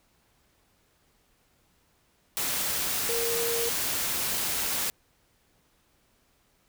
sine tone in noise, 466.2 Hz, A#4, in tune, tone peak -29 dBFS, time 3.09-3.69 s, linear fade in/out 0 ms, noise white, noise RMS -29 dBFS, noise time 2.37-4.9 s, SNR -3 dB, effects pink hiss -67 dBFS RMS until 6.68 s

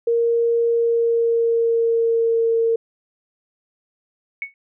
sine tone with pitch glide, 466.2 to 457.1 Hz, A#4 to A#4, 0 to -34 cents, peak -15 dBFS, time 0.07-2.76 s, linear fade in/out 5 ms, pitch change -34 cents, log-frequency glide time 0.66-2.54 s
sine tone with exponential decay, 2217 Hz, C#7, in tune, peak -20 dBFS, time 4.42-4.54 s, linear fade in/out 1 ms, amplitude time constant 25 ms
effects none

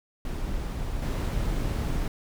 brown noise with level steps, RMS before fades -31 / -27 dBFS, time 0.25-2.08 s, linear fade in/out 2 ms, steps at 1.02 s, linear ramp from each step 5 ms, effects none

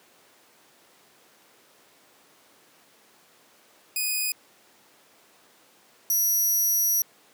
5% pulse tone pair in turn, 2484 / 5800 Hz, D#7 / F#8, -3 / -35 cents, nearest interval octave + minor third, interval 1468 cents, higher second, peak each -15 dBFS, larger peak neither, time 3.96-4.32 / 6.1-7.02 s, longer second, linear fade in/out 2 ms, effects pink hiss -57 dBFS RMS until 7.33 s + high-pass 300 Hz 12 dB/octave

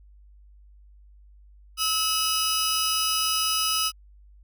sawtooth tone cluster, 1292 / 2938 / 5020 Hz, E6 / F#7 / D#8, -35 / -13 / +15 cents, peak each -24 dBFS, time 1.77-3.92 s, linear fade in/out 50 ms, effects added 50 Hz sine -49 dBFS peak until 4.43 s

